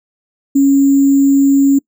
sine tone with sample-and-hold, 276.5 Hz, C#4, 4 cents flat, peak -6 dBFS, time 0.55-1.79 s, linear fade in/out 10 ms, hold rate 7350 Hz, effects noise-tail reverb RT60 0.1 s tail -24 dB re dry

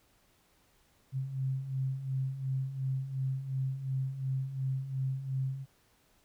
sine beating tone pair, 130.81 / 133.61 Hz, C3 / C3, 0 / +37 cents, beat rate 2.8 Hz, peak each -38 / -32 dBFS, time 1.12-5.66 s, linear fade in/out 50 ms, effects pink hiss -68 dBFS RMS until 6.24 s

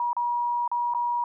sine tone with dropouts, 959 Hz, A#5, 49 cents sharp, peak -23 dBFS, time 0-1.24 s, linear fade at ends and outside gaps 2 ms, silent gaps 0.131-0.166 / 0.678-0.715 / 0.938-0.947 s, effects none

